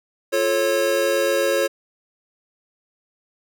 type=chord; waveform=square; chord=F augmented; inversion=none; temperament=just; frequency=349.2 / 436.5 / 545.7 Hz; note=F4 / A4 / C#5; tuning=0 / -14 / -27 cents; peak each=-26 / -25 / -20 dBFS; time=0.32-1.68 s; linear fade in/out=20 ms; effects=none